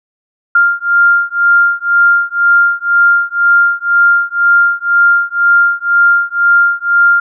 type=beating tone pair; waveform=sine; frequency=1396.9 / 1398.9 Hz; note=F6 / F6; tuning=0 / +2 cents; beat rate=2 Hz; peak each=-10 dBFS; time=0.55-7.2 s; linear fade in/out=5 ms; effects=none